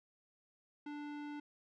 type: tone with low-pass filter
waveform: square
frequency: 293.7 Hz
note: D4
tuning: in tune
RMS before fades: -45 dBFS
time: 0.86-1.4 s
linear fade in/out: 5 ms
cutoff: 2700 Hz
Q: 0.8
effects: none